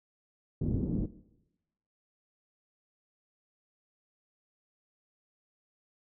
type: low-pass noise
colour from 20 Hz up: white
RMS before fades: -31 dBFS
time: 0.61-1.06 s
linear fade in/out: 5 ms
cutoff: 280 Hz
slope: 24 dB/octave
effects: noise-tail reverb RT60 0.9 s tail -17 dB re dry